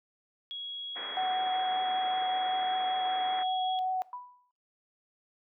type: tone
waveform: sine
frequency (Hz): 3322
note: G#7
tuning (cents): 0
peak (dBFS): -36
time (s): 0.51-3.79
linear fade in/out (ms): 0
type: low-pass noise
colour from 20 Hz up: white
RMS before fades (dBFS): -41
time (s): 0.95-3.44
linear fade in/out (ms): 20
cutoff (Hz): 2100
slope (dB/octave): 48
type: tone with vibrato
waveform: sine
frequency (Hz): 746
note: F#5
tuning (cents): +14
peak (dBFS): -27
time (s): 1.17-4.02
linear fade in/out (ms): 0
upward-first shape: triangle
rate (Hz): 5.2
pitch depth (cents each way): 10
type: tone with exponential decay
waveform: sine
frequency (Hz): 987.8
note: B5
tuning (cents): 0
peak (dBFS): -35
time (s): 4.13-4.51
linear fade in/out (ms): 1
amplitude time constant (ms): 82
effects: noise-tail reverb RT60 0.4 s tail -19 dB re dry + high-pass 400 Hz 12 dB/octave